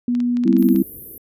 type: tone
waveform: sine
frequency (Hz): 243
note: B3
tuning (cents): -28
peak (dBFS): -16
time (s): 0.08-0.75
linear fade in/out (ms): 2
type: clicks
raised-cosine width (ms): 0.2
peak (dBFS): -21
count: 10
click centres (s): 0.151 / 0.203 / 0.37 / 0.437 / 0.478 / 0.528 / 0.567 / 0.626 / 0.688 / 0.761
type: chord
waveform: sine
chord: C major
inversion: second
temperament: equal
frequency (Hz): 196 / 261.6 / 329.6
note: G3 / C4 / E4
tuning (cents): 0 / 0 / 0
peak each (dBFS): -17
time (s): 0.45-0.83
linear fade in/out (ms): 10
type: band-stop noise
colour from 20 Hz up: white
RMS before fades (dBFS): -32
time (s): 0.58-1.18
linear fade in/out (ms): 2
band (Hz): 460 to 12000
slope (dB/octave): 48
effects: resampled to 32000 Hz